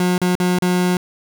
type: tone with dropouts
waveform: 30% pulse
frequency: 180 Hz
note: F#3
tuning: 47 cents flat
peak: -12 dBFS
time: 0-0.97 s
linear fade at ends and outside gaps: 2 ms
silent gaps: 0.18-0.216 / 0.353-0.4 / 0.587-0.622 s
effects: none